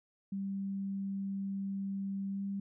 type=tone with pitch glide; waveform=sine; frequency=196 to 197.82 Hz; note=G3 to G3; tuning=0 to +16 cents; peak=-34 dBFS; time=0.32-2.6 s; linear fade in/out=5 ms; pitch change=+16 cents; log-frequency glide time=2.3-2.43 s; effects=none